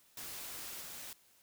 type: noise with level steps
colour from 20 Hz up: white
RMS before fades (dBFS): -45 / -47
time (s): 0.17-1.13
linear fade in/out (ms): 2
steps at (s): 0.81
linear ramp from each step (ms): 5
effects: white hiss -67 dBFS RMS until 1.42 s